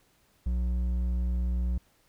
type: tone with hard clipping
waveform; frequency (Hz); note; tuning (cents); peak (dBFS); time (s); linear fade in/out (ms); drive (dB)
sine; 60.9; B1; -24; -27; 0.46-1.78; 5; 6
effects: pink hiss -66 dBFS RMS until 2.08 s